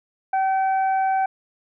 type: harmonic tone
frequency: 767 Hz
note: G5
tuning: 38 cents flat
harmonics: 1 / 2 / 3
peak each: -18 / -31 / -39 dBFS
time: 0.33-1.26 s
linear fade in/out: 5 ms
effects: none